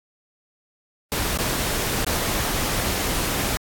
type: noise with dropouts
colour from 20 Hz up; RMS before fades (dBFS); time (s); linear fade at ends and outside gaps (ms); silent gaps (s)
pink; -24; 1.12-3.57; 0; 1.374-1.387 / 2.046-2.066
effects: AAC 64 kbps